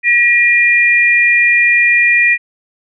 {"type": "tone pair together", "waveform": "sine", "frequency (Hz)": [1918, 2412], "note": ["A#6", "D7"], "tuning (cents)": [49, 46], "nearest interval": "major third", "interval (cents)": 397, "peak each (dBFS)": -10, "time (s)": [0.03, 2.38], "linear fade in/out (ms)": 50, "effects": []}